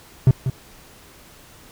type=tone with echo; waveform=triangle; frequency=130.5 Hz; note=C3; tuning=4 cents flat; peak=-6 dBFS; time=0.27-0.31 s; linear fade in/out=2 ms; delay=190 ms; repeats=1; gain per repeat=-10 dB; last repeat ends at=0.5 s; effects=pink hiss -47 dBFS RMS until 1.71 s

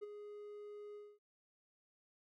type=tone with ADSR envelope; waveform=triangle; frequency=415.3 Hz; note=G#4; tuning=in tune; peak=-39 dBFS; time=0.01-1.19 s; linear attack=23 ms; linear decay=19 ms; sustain=-7 dB; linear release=240 ms; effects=none

